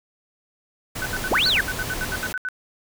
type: noise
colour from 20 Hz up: pink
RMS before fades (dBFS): -30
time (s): 0.95-2.33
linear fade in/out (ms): 10
type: tone bursts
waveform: sine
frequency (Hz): 1505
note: F#6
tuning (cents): +29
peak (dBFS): -24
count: 14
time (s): 1.02-2.487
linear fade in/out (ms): 0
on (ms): 37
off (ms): 73
type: linear two-way sweep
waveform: sine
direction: up then down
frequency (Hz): 140.8 to 4600 to 1444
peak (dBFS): -17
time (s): 1.31-1.61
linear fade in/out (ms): 5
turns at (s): 1.47
effects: none